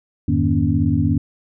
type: tone cluster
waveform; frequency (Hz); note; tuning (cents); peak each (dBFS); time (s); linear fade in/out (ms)
sine; 86.7 / 103.4 / 155 / 239.5 / 282.2; F2 / G#2 / D#3 / A#3 / C#4; -12 / -7 / -6 / +47 / +31; -21; 0.28-1.18; 5
effects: none